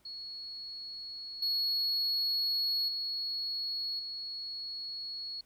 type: tone with level steps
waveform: sine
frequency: 4346 Hz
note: C#8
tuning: 35 cents flat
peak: -40 / -26 / -32 / -37 dBFS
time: 0.05-5.41 s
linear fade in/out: 5 ms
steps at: 1.42 / 2.88 / 3.99 s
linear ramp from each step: 5 ms
effects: tanh soft clip ceiling -27 dBFS + pink hiss -69 dBFS RMS until 5.45 s